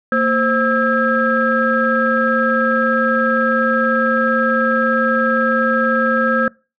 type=tone cluster; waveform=sine; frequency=229.5 / 525 / 1307 / 1621 Hz; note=A#3 / C5 / E6 / G#6; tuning=-27 / +6 / -15 / -42 cents; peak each=-18 dBFS; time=0.12-6.48 s; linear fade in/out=2 ms; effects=noise-tail reverb RT60 0.3 s tail -24 dB re dry + tanh soft clip ceiling -3 dBFS